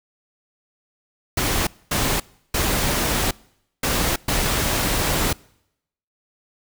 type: noise bursts at uneven times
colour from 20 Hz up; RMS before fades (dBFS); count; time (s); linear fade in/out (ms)
pink; -21; 5; 1.37-1.67 / 1.91-2.2 / 2.54-3.31 / 3.83-4.16 / 4.28-5.33; 5
effects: noise-tail reverb RT60 0.8 s tail -25 dB re dry